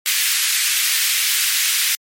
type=high-pass noise; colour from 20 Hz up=pink; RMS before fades=-18 dBFS; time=0.06-1.95 s; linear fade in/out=0 ms; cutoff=1900 Hz; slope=24 dB/octave; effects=MP3 64 kbps